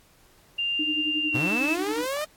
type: tone with pitch glide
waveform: sine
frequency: 2794 to 2622 Hz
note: F7 to E7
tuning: 0 to -10 cents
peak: -24 dBFS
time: 0.58-1.75 s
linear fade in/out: 10 ms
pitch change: -110 cents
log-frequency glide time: 1.24-1.62 s
type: tone with tremolo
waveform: sine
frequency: 304.8 Hz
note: D#4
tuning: 36 cents flat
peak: -26 dBFS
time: 0.79-2.06 s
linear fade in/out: 5 ms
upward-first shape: sine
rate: 11 Hz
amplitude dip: 85%
type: linear sweep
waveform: sawtooth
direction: up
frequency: 110 to 622.3 Hz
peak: -23 dBFS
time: 1.34-2.25 s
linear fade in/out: 10 ms
effects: pink hiss -58 dBFS RMS until 2.36 s + AAC 64 kbps